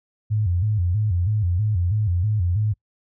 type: tone with vibrato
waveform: sine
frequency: 97 Hz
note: G2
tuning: 18 cents flat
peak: -18 dBFS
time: 0.3-2.74 s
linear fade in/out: 20 ms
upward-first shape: square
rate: 3.1 Hz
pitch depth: 170 cents each way
effects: noise-tail reverb RT60 0.1 s tail -24 dB re dry